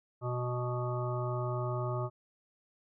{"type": "harmonic tone", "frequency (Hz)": 123.47, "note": "B2", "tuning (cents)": 0, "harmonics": [1, 3, 5, 7, 9, 10], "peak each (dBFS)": [-33, -39, -39, -44, -43, -43], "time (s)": [0.21, 2.1], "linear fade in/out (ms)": 50, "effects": []}